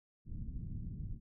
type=low-pass noise; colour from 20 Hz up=pink; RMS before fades=-42 dBFS; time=0.25-1.2 s; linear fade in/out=50 ms; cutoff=200 Hz; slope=24 dB/octave; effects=none